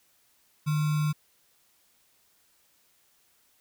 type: tone with sample-and-hold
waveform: sine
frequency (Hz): 151.5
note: D#3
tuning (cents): -46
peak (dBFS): -23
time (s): 0.66-1.13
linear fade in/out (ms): 20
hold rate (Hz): 1225
effects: white hiss -66 dBFS RMS until 3.6 s